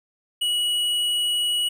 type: tone with hard clipping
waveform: sine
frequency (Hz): 2922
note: F#7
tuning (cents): -22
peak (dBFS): -22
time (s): 0.41-1.69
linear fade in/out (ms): 10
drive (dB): 9
effects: none